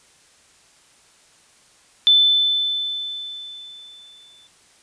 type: tone with exponential decay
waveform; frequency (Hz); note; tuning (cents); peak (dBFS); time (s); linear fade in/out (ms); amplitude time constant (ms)
sine; 3520; A7; 0; -9; 2.07-4.47; 0; 520
effects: white hiss -54 dBFS RMS until 4.82 s + resampled to 22050 Hz